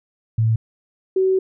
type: tone pair in turn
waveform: sine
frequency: 111.9 / 378.3 Hz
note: A2 / F#4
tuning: +30 / +38 cents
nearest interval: octave + major sixth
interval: 2108 cents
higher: second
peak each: -14 dBFS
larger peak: neither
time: 0.38-0.56 / 1.16-1.39 s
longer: second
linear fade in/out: 5 ms
effects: none